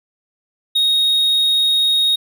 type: tone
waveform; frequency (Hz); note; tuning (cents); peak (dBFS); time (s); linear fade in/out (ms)
triangle; 3744; A#7; +7; -11; 0.75-2.16; 10
effects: none